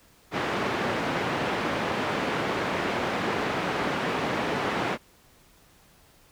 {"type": "band-pass noise", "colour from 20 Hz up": "pink", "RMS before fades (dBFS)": -28, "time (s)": [0.31, 4.98], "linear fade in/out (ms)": 50, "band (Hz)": [200, 2300], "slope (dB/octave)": 12, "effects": ["pink hiss -58 dBFS RMS until 6.31 s"]}